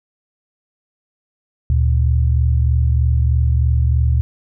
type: tone pair together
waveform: sine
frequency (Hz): 73.42 / 116.62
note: D2 / A#2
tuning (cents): 0 / +1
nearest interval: minor sixth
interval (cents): 801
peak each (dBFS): -13 / -17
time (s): 1.7-4.21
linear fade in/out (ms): 0
effects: none